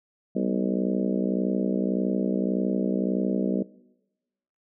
harmonic tone with a mistuned harmonic, 61.74 Hz, B1, in tune, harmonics 3 / 4 / 5 / 6 / 7 / 8 / 9 / 10, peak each -27 / -29 / -31 / -33 / -34 / -35 / -36 / -37 dBFS, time 0.35-3.63 s, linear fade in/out 10 ms, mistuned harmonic 3, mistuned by +91 cents, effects noise-tail reverb RT60 1.0 s tail -21 dB re dry

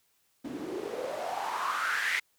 white noise with band-pass filter sweep, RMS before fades -33 dBFS, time 0.44-2.2 s, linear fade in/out 10 ms, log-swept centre 250 to 2100 Hz, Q 5.7, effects white hiss -71 dBFS RMS until 2.38 s

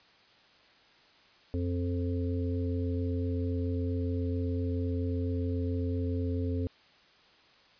harmonic tone with a mistuned harmonic, 87.4 Hz, F2, 2 cents sharp, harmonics 1 / 3 / 5 / 6, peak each -30 / -34 / -38 / -45 dBFS, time 1.54-6.67 s, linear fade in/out 0 ms, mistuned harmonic 1, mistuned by +29 cents, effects white hiss -60 dBFS RMS until 7.79 s + resampled to 11025 Hz

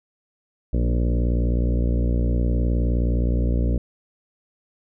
harmonic tone with a mistuned harmonic, 59.4 Hz, A#1, 33 cents sharp, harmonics 1 / 2 / 3 / 4 / 5 / 6 / 7 / 8 / 9 / 10, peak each -19 / -26 / -31 / -30 / -32 / -37 / -38 / -37 / -38 / -41 dBFS, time 0.73-3.78 s, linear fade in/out 5 ms, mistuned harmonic 4, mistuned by -26 cents, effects none

